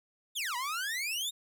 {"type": "exponential two-way sweep", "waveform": "sawtooth", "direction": "down then up", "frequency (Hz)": [3755, 943, 3755], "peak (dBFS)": -29, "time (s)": [0.35, 1.31], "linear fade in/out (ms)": 20, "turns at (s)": 0.56, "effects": []}